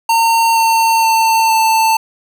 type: tone with pitch steps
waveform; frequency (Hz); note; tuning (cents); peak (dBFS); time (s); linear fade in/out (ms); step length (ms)
square; 913 / 905.1 / 897.3 / 889.6; A#5 / A5 / A5 / A5; -36 / +49 / +34 / +19; -10; 0.09-1.97; 5; 470
effects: none